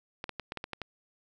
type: clicks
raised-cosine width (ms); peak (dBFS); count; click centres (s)
0.3; -20; 8; 0.241 / 0.293 / 0.397 / 0.521 / 0.573 / 0.641 / 0.733 / 0.817
effects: none